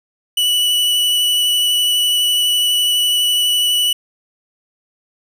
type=tone with vibrato; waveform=45% pulse; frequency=2955 Hz; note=F#7; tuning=3 cents flat; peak=-13 dBFS; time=0.37-3.93 s; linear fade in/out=5 ms; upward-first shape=triangle; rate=12 Hz; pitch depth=14 cents each way; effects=none